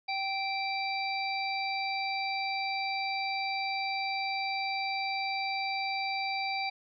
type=harmonic tone; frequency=780 Hz; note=G5; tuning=9 cents flat; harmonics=1 / 3 / 5 / 6; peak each=-33 / -34 / -43 / -39 dBFS; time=0.08-6.7 s; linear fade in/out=10 ms; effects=none